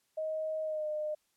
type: tone with pitch glide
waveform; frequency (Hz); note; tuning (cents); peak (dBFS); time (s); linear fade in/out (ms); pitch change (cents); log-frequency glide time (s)
sine; 628 to 608.4; D#5 to D#5; +16 to -39; -32; 0.17-1.15; 10; -55; 0.63-0.88
effects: white hiss -75 dBFS RMS until 1.36 s + low-pass 12000 Hz 12 dB/octave